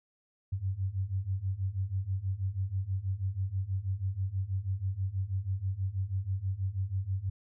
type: beating tone pair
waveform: sine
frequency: 92.5 / 98.7 Hz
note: F#2 / G2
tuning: 0 / +12 cents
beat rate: 6.2 Hz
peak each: -34 / -32 dBFS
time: 0.52-7.3 s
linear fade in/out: 10 ms
effects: none